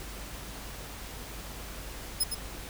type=tone with echo; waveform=5% pulse; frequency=5120 Hz; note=D#8; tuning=49 cents sharp; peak=-18 dBFS; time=2.2-2.24 s; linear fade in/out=10 ms; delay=110 ms; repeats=1; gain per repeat=-7 dB; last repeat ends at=2.35 s; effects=added 50 Hz sine -44 dBFS peak until 2.69 s + pink hiss -43 dBFS RMS until 2.69 s